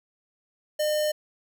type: tone with notch filter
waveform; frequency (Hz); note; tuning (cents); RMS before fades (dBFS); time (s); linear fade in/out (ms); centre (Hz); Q
square; 606; D#5; -46; -25; 0.79-1.12; 10; 1400; 1.1
effects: none